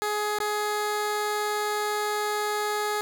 15% pulse tone with dropouts, 419.4 Hz, G#4, 17 cents sharp, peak -19 dBFS, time 0.02-3.01 s, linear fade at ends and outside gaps 0 ms, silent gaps 0.387-0.402 s, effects none

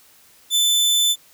sawtooth tone, 3520 Hz, A7, in tune, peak -12 dBFS, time 0.5-1.16 s, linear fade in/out 50 ms, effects white hiss -52 dBFS RMS until 1.33 s

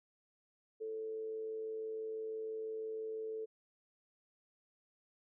sine tone with amplitude modulation, 440 Hz, A4, in tune, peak -37 dBFS, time 0.8-3.46 s, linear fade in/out 20 ms, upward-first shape sine, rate 106 Hz, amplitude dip 35%, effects none

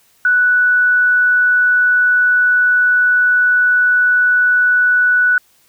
sine tone, 1480 Hz, F#6, in tune, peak -9 dBFS, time 0.25-5.38 s, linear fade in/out 2 ms, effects white hiss -54 dBFS RMS until 5.68 s

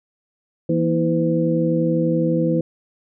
sine tone cluster, 165.2 / 237.1 / 325.8 / 506 Hz, E3 / A#3 / E4 / B4, +4 / +30 / -20 / +42 cents, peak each -20 / -25 / -21 / -22 dBFS, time 0.69-2.61 s, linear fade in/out 5 ms, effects none

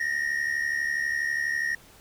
triangle tone pair together, 1812 / 1884.2 Hz, A#6 / A#6, -50 / +18 cents, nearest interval minor second, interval 68 cents, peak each -28 / -25 dBFS, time 0-1.75 s, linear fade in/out 5 ms, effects pink hiss -53 dBFS RMS until 2 s

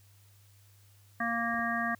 harmonic tone, 232.5 Hz, A#3, 4 cents flat, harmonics 1 / 3 / 5 / 7 / 8, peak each -35 / -35 / -35 / -35 / -35 dBFS, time 1.2-1.95 s, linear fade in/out 5 ms
clicks, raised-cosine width 2 ms, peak -37 dBFS, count 2, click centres 1.543 / 1.593 s
effects added 100 Hz sine -58 dBFS peak until 1.99 s + white hiss -65 dBFS RMS until 1.99 s

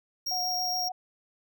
square tone, 5588 Hz, F8, in tune, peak -29 dBFS, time 0.26-0.89 s, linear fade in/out 10 ms
sine tone with vibrato, 730 Hz, F#5, 24 cents flat, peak -32 dBFS, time 0.31-0.92 s, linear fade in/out 5 ms, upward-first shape sine, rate 7.1 Hz, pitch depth 20 cents each way
effects none

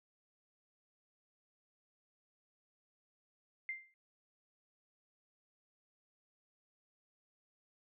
sine tone with exponential decay, 2093 Hz, C7, in tune, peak -35 dBFS, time 3.69-3.94 s, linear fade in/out 1 ms, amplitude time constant 54 ms, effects noise-tail reverb RT60 0.2 s tail -26 dB re dry

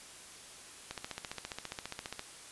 click train, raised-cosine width 0.2 ms, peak -21 dBFS, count 20, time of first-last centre 0.91-2.194 s, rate 14.8 Hz, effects white hiss -51 dBFS RMS until 2.51 s + resampled to 24000 Hz

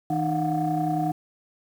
sine tone cluster, 160.5 / 306.7 / 704 / 735 Hz, E3 / D#4 / F5 / F#5, -46 / -25 / +14 / -12 cents, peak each -27 / -26 / -31 / -26 dBFS, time 0.1-1.12 s, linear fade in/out 5 ms, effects tanh soft clip ceiling -15 dBFS + 8-bit

